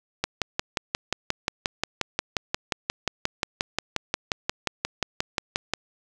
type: click train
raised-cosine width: 0.2 ms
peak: -6 dBFS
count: 32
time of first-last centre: 0.24-5.736 s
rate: 5.64 Hz
effects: none